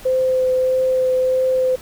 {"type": "tone with vibrato", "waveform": "sine", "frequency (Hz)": 515, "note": "C5", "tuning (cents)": -28, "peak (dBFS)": -14, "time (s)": [0.05, 1.76], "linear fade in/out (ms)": 10, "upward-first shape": "triangle", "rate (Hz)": 1.6, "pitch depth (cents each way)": 12, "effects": ["pink hiss -41 dBFS RMS until 1.81 s"]}